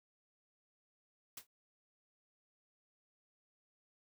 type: noise with exponential decay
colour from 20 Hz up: white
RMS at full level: -42 dBFS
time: 1.37-1.47 s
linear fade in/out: 5 ms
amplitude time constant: 20 ms
effects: none